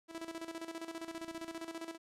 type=tone with tremolo; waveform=sawtooth; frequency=329.6 Hz; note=E4; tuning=in tune; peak=-36 dBFS; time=0.08-1.98 s; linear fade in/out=50 ms; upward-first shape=square; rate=15 Hz; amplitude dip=70%; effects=low-pass 11000 Hz 12 dB/octave